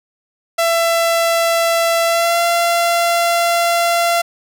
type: tone with pitch glide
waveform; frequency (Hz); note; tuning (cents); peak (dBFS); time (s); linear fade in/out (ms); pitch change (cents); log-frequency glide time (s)
sawtooth; 670 to 684.5; E5 to F5; +28 to -35; -9; 0.58-4.22; 10; +37; 2.05-2.41
effects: none